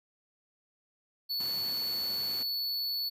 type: tone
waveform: square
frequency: 4435 Hz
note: C#8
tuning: in tune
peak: -31 dBFS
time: 1.29-3.1 s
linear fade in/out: 20 ms
type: high-pass noise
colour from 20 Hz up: pink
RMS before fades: -47 dBFS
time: 1.4-2.43 s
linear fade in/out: 2 ms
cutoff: 130 Hz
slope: 12 dB/octave
effects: resampled to 32000 Hz